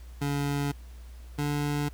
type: tone pair in turn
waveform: 25% pulse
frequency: 142.6 / 145.93 Hz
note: C#3 / D3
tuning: +49 / -11 cents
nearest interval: unison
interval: 40 cents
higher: second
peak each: -23 dBFS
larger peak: neither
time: 0.21-0.72 / 1.38-1.89 s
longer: neither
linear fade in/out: 10 ms
effects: added 60 Hz sine -42 dBFS peak until 1.93 s + pink hiss -58 dBFS RMS until 1.93 s